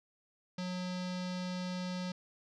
square tone with low-pass filter, 181.7 Hz, F#3, 31 cents flat, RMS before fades -38 dBFS, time 0.58-2.12 s, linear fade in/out 5 ms, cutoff 4900 Hz, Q 2.7, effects none

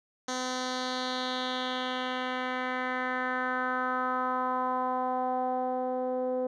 10% pulse tone with low-pass filter sweep, 254.4 Hz, C4, 48 cents flat, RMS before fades -31 dBFS, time 0.28-6.47 s, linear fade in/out 5 ms, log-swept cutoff 5900 to 510 Hz, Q 3, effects none

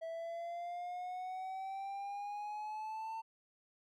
triangle exponential sweep, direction up, 653 to 900 Hz, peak -38 dBFS, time 0.01-3.22 s, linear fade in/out 20 ms, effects none

